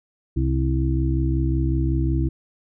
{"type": "harmonic tone", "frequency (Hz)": 65.41, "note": "C2", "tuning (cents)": 0, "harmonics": [1, 2, 4, 5], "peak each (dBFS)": [-21, -23, -30, -26], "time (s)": [0.36, 2.29], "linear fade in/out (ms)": 10, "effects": []}